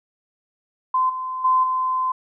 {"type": "tone with level steps", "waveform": "sine", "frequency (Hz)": 1030, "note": "C6", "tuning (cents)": -28, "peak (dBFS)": [-16, -25, -14, -19], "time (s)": [0.94, 2.12], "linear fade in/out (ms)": 5, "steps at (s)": [1.09, 1.44, 1.63], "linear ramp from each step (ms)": 10, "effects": []}